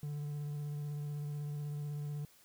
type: tone with vibrato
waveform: triangle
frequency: 146.83 Hz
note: D3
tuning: in tune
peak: -35 dBFS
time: 0.03-2.25 s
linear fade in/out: 2 ms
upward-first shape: triangle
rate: 16 Hz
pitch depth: 22 cents each way
effects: white hiss -64 dBFS RMS until 2.44 s